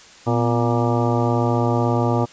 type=harmonic tone with a mistuned harmonic; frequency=118.1 Hz; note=A#2; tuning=23 cents sharp; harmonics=1 / 2 / 3 / 4 / 5 / 6 / 7 / 8 / 10; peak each=-20 / -23 / -25 / -26 / -27 / -28 / -28 / -29 / -30 dBFS; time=0.26-2.26 s; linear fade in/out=20 ms; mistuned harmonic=2; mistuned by=+81 cents; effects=white hiss -45 dBFS RMS until 2.32 s + resampled to 16000 Hz